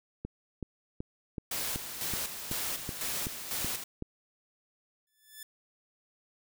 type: click train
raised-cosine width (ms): 3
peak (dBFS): -23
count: 11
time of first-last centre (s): 0.25-4.024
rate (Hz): 2.65
type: noise with tremolo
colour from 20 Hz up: white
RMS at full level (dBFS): -34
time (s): 1.51-3.84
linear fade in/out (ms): 5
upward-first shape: square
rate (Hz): 2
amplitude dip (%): 55
type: tone with exponential growth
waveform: 5% pulse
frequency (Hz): 1743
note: A6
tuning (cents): -17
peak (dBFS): -30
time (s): 5.07-5.43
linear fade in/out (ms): 2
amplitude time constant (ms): 77
effects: none